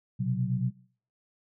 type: tone cluster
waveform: sine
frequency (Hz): 122.5 / 131.2 / 185.8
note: B2 / C3 / F#3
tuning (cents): -14 / +5 / +7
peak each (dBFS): -30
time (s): 0.19-0.71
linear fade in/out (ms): 20
effects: noise-tail reverb RT60 0.5 s tail -21 dB re dry